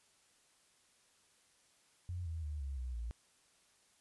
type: tone with pitch steps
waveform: sine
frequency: 88.8 / 81.43 / 74.67 / 68.47 / 62.79 / 57.58 Hz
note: F2 / E2 / D2 / C#2 / B1 / A#1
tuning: +29 / -21 / +29 / -21 / +29 / -21 cents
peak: -38 dBFS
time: 2.09-3.11 s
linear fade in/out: 0 ms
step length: 170 ms
effects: white hiss -70 dBFS RMS until 4 s + resampled to 24000 Hz